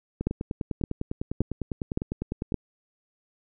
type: two click trains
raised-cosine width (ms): 3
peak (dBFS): -16 / -11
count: 24 / 5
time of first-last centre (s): 0.21-2.522 / 0.27-2.543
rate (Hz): 9.95 / 1.76
effects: none